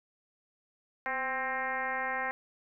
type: tone with frequency modulation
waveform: sine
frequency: 1318.5 Hz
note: E6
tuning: in tune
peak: -30 dBFS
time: 1.06-2.31 s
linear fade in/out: 0 ms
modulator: 267 Hz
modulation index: 2.9
effects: none